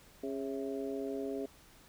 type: harmonic tone with a mistuned harmonic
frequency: 136.7 Hz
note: C#3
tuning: 24 cents flat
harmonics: 2 / 3 / 4 / 5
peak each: -39 / -38 / -45 / -45 dBFS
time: 0.23-1.46 s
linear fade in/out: 5 ms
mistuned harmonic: 5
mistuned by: -60 cents
effects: pink hiss -60 dBFS RMS until 1.88 s